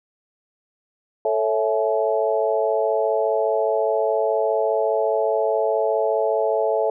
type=chord; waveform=sine; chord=A major seventh; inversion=none; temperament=equal with one note detuned; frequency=440 / 554.4 / 659.3 / 849 Hz; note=A4 / C#5 / E5 / G#5; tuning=0 / 0 / 0 / +38 cents; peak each=-22 / -24 / -22 / -27 dBFS; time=1.25-6.9 s; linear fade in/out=2 ms; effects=none